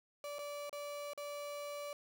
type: tone with dropouts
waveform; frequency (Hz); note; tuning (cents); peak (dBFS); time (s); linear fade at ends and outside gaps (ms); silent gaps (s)
35% pulse; 580; D5; -22; -40; 0.24-1.93; 1; 0.385-0.39 / 0.695-0.728 / 1.134-1.176
effects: none